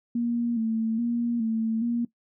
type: tone with vibrato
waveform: sine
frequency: 230 Hz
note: A#3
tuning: 23 cents flat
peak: -23 dBFS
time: 0.15-2.05 s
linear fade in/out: 5 ms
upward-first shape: square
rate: 1.2 Hz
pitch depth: 48 cents each way
effects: noise-tail reverb RT60 0.1 s tail -18 dB re dry